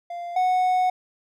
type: tone pair in turn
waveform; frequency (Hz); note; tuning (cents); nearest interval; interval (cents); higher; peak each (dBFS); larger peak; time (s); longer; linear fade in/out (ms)
triangle; 695 / 736.3; F5 / F#5; -9 / -9; minor second; 100; second; -28 / -16; second; 0.1-0.36 / 0.36-0.9; second; 5
effects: none